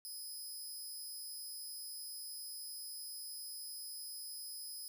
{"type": "tone with amplitude modulation", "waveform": "10% pulse", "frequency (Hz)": 5050, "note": "D#8", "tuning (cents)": 25, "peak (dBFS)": -35, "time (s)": [0.05, 4.88], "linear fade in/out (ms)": 0, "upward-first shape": "sine", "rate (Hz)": 247, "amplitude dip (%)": 85, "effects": []}